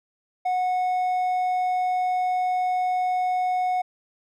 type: tone with hard clipping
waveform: sine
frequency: 733 Hz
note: F#5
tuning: 16 cents flat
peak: -22 dBFS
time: 0.45-3.82 s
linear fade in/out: 10 ms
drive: 3 dB
effects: none